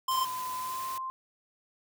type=tone; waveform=square; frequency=1044 Hz; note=C6; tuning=4 cents flat; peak=-27 dBFS; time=0.08-0.25 s; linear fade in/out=5 ms
type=noise; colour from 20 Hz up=white; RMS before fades=-43 dBFS; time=0.11-0.98 s; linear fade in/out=2 ms
type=tone with pitch glide; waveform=sine; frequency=1017 to 1046.8 Hz; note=C6 to C6; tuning=-50 to 0 cents; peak=-33 dBFS; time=0.15-1.1 s; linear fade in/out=0 ms; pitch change=+50 cents; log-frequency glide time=0.58-0.83 s
effects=none